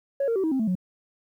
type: tone with pitch steps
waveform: sine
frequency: 554.4 / 460.8 / 383.1 / 318.4 / 264.7 / 220 / 182.88 Hz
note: C#5 / A#4 / G4 / D#4 / C4 / A3 / F#3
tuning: 0 / -20 / -40 / +40 / +20 / 0 / -20 cents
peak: -20 dBFS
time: 0.2-0.753 s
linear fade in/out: 5 ms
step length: 79 ms
effects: tanh soft clip ceiling -19 dBFS + 10-bit